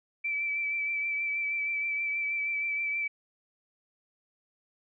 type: tone with vibrato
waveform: sine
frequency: 2321 Hz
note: D7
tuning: 21 cents flat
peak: -28 dBFS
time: 0.24-3.08 s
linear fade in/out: 10 ms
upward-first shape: triangle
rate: 6.3 Hz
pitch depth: 29 cents each way
effects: none